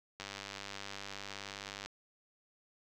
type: click train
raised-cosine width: 0.2 ms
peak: -25 dBFS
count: 166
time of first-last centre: 0.2-1.86 s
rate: 99.4 Hz
effects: none